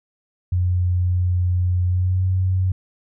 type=tone with pitch glide; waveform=sine; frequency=89.8 to 93.02 Hz; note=F2 to F#2; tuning=+49 to +10 cents; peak=-16 dBFS; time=0.52-2.72 s; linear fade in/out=5 ms; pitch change=+61 cents; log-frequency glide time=1.85-2.23 s; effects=none